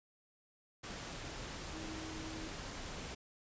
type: tone in noise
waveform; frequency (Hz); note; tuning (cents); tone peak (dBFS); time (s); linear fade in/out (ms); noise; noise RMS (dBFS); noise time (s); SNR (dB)
sine; 318; D#4; +38; -46; 1.73-2.48; 10; pink; -45; 0.83-3.15; -4
effects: resampled to 16000 Hz